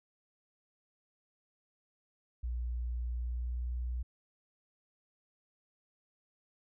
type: tone with pitch glide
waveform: sine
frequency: 60 to 61.01 Hz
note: B1 to B1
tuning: -49 to -20 cents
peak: -33 dBFS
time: 2.43-4.03 s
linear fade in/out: 10 ms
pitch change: +29 cents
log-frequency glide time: 3.1-3.73 s
effects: none